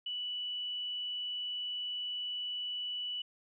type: tone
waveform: sine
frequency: 2960 Hz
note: F#7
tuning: in tune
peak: -35 dBFS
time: 0.06-3.22 s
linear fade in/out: 5 ms
effects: none